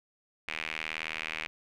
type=tone with band-pass filter; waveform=sawtooth; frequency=79 Hz; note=D#2; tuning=27 cents sharp; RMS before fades=-37 dBFS; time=0.48-1.47 s; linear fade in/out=0 ms; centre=2400 Hz; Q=3.7; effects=none